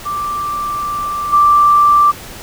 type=tone with level steps; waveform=sine; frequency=1174.7 Hz; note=D6; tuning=in tune; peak=-17 / -6 dBFS; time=0.05-2.12 s; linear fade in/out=20 ms; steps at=1.32 s; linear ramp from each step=20 ms; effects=pink hiss -32 dBFS RMS until 2.42 s